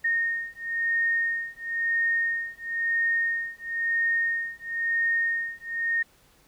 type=beating tone pair; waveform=sine; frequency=1845 / 1845.99 Hz; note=A#6 / A#6; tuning=-18 / -17 cents; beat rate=0.99 Hz; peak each=-27 dBFS; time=0.04-6.03 s; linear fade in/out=10 ms; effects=pink hiss -60 dBFS RMS until 6.47 s

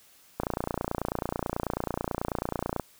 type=click train; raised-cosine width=1 ms; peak=-14 dBFS; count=71; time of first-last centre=0.4-2.797 s; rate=29.2 Hz; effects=white hiss -58 dBFS RMS until 2.99 s

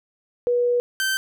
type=tone pair in turn; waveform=sine / sawtooth; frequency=485.6 / 1550.6 Hz; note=B4 / G6; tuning=-29 / -19 cents; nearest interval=octave + minor sixth; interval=2010 cents; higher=second; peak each=-17 dBFS; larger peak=neither; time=0.47-0.8 / 1-1.17 s; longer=first; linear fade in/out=0 ms; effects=none

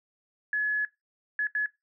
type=tone bursts at uneven times; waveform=sine; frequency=1700 Hz; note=G#6; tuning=40 cents sharp; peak=-24 dBFS; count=3; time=0.53-0.85 / 1.39-1.47 / 1.55-1.66 s; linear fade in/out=2 ms; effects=noise-tail reverb RT60 0.2 s tail -21 dB re dry

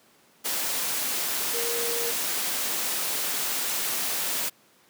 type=tone in noise; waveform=sine; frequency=469.5 Hz; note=A#4; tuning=12 cents sharp; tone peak=-31 dBFS; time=1.53-2.12 s; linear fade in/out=20 ms; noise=white; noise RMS=-28 dBFS; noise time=0.44-4.5 s; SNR=-6 dB; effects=pink hiss -59 dBFS RMS until 4.89 s + high-pass 200 Hz 12 dB/octave

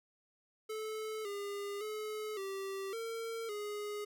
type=tone with pitch steps; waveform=square; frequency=434.8 / 404.2 / 428.5 / 389.1 / 455.7 / 415.5 Hz; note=A4 / G#4 / A4 / G4 / A#4 / G#4; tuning=-21 / -47 / -46 / -13 / -39 / +1 cents; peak=-39 dBFS; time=0.69-4.05 s; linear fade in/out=10 ms; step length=560 ms; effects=none

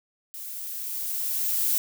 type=noise with level ramp; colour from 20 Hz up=violet; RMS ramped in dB=-38 to -23 dBFS; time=0.34-1.78 s; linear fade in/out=0 ms; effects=none

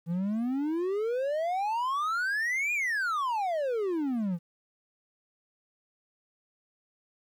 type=exponential two-way sweep; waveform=triangle; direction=up then down; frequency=163.1 to 2475 to 163.1 Hz; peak=-25 dBFS; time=0.06-4.39 s; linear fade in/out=50 ms; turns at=2.73 s; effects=11-bit

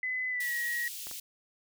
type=tone with pitch glide; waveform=sine; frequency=2017 to 1903.8 Hz; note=B6 to A#6; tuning=+36 to +36 cents; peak=-30 dBFS; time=0.03-0.88 s; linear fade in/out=2 ms; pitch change=-100 cents; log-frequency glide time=0.29-0.55 s
type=high-pass noise; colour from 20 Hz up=white; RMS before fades=-41 dBFS; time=0.4-1.2 s; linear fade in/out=5 ms; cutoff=2700 Hz; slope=24 dB/octave
type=clicks; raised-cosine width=0.5 ms; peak=-31 dBFS; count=2; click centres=1.07 / 1.113 s
effects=none

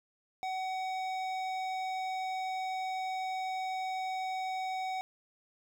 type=tone with hard clipping; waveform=sine; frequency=752 Hz; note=F#5; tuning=28 cents sharp; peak=-35 dBFS; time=0.43-5.01 s; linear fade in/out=0 ms; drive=13 dB; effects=none

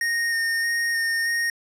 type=tone with vibrato; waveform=square; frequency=1845 Hz; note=A#6; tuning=18 cents flat; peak=-22 dBFS; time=0.01-1.5 s; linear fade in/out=2 ms; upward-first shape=square; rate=1.6 Hz; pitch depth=12 cents each way; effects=low-pass 12000 Hz 12 dB/octave

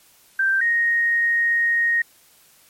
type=tone pair in turn; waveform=sine; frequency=1568 / 1866.6 Hz; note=G6 / A#6; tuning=0 / +2 cents; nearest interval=minor third; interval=302 cents; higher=second; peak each=-16 dBFS; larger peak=neither; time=0.39-0.61 / 0.61-2.02 s; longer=second; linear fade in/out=5 ms; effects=white hiss -54 dBFS RMS until 2.69 s + MP3 64 kbps

